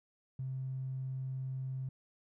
triangle tone, 131.5 Hz, C3, 9 cents sharp, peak -32 dBFS, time 0.39-1.89 s, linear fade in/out 5 ms, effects tanh soft clip ceiling -34 dBFS

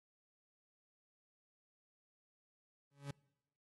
40% pulse tone with exponential growth, 141 Hz, C#3, 30 cents sharp, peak -38 dBFS, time 2.91-3.11 s, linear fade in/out 5 ms, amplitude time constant 42 ms, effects noise-tail reverb RT60 0.9 s tail -25 dB re dry + AAC 32 kbps

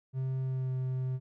triangle tone with pitch glide, 131.4 to 129.37 Hz, C3 to C3, +8 to -19 cents, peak -28 dBFS, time 0.13-1.2 s, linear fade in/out 50 ms, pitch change -27 cents, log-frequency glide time 0.41-0.73 s, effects none

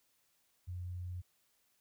sine tone, 89.5 Hz, F2, 43 cents sharp, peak -39 dBFS, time 0.67-1.22 s, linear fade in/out 20 ms, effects white hiss -75 dBFS RMS until 1.8 s

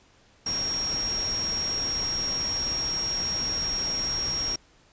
sine tone in noise, 5588 Hz, F8, in tune, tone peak -26 dBFS, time 0.46-4.56 s, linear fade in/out 5 ms, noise pink, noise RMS -36 dBFS, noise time 0.46-4.56 s, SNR +7 dB, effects pink hiss -59 dBFS RMS until 4.92 s + resampled to 16000 Hz

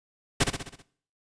pink noise with echo, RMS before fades -20 dBFS, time 0.4-0.44 s, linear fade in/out 10 ms, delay 64 ms, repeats 6, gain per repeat -5 dB, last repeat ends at 0.824 s, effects noise-tail reverb RT60 0.5 s tail -17 dB re dry + resampled to 22050 Hz

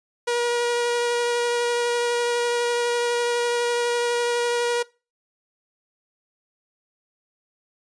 sawtooth tone with vibrato, 478.6 Hz, A#4, 46 cents sharp, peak -17 dBFS, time 0.27-4.83 s, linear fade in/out 10 ms, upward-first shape sine, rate 12 Hz, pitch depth 9 cents each way, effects noise-tail reverb RT60 0.3 s tail -22 dB re dry + resampled to 22050 Hz

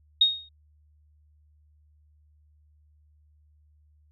sine tone with exponential decay, 3729 Hz, A#7, in tune, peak -13 dBFS, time 0.21-0.49 s, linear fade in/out 5 ms, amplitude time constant 60 ms, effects added 75 Hz sine -58 dBFS peak until 4.11 s

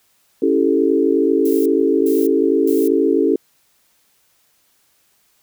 sine chord, A dominant seventh, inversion first, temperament equal, 277.2 / 329.6 / 392 / 440 Hz, C#4 / E4 / G4 / A4, 0 / 0 / 0 / 0 cents, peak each -18 dBFS, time 0.42-3.36 s, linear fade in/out 5 ms
violet noise bursts, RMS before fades -32 dBFS, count 3, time 1.45-2.88 s, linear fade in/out 5 ms, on 210 ms, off 400 ms
effects white hiss -60 dBFS RMS until 5.42 s

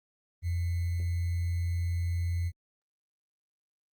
sine tone with sample-and-hold, 86.2 Hz, F2, 22 cents flat, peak -27 dBFS, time 0.42-2.52 s, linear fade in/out 50 ms, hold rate 2100 Hz, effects Opus 24 kbps

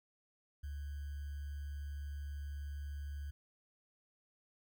sine tone with sample-and-hold, 71.8 Hz, D2, 39 cents flat, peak -40 dBFS, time 0.63-3.31 s, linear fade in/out 10 ms, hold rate 1575 Hz, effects none

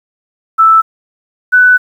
sine tone pair in turn, 1318.5 / 1493.3 Hz, E6 / F#6, 0 / +16 cents, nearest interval major second, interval 216 cents, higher second, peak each -3 dBFS, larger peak neither, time 0.58-0.82 / 1.52-1.78 s, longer second, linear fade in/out 20 ms, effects 7-bit

